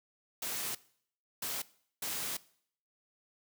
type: noise bursts at uneven times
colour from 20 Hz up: white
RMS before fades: -37 dBFS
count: 3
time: 0.42-0.75 / 1.42-1.62 / 2.02-2.37 s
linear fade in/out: 5 ms
effects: noise-tail reverb RT60 0.6 s tail -20 dB re dry + high-pass 100 Hz 12 dB/octave